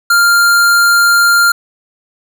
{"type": "tone", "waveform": "square", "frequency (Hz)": 1396.9, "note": "F6", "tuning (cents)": 0, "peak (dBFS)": -7, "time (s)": [0.1, 1.52], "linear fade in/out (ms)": 5, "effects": []}